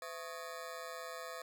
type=ring-modulated tone; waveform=20% pulse; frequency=587.3 Hz; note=D5; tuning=in tune; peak=-35 dBFS; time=0.02-1.42 s; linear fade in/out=2 ms; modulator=78.3 Hz; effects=none